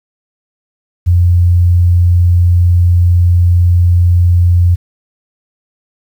sine tone, 87.8 Hz, F2, 10 cents sharp, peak -5 dBFS, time 1.06-4.76 s, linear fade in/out 20 ms, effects 7-bit

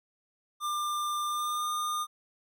square tone with pitch glide, 1195 to 1215.9 Hz, D6 to D#6, +30 to -40 cents, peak -30 dBFS, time 0.6-2.07 s, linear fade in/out 50 ms, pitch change +30 cents, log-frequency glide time 1.26-1.69 s, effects none

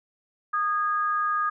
sine tone pair together, 1231.6 / 1644 Hz, D#6 / G#6, -18 / -18 cents, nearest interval perfect fourth, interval 500 cents, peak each -23 / -30 dBFS, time 0.53-1.5 s, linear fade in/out 10 ms, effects none

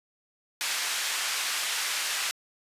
pink band-pass noise, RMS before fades -30 dBFS, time 0.61-2.31 s, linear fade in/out 0 ms, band 1600 to 10000 Hz, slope 12 dB/octave, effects resampled to 32000 Hz

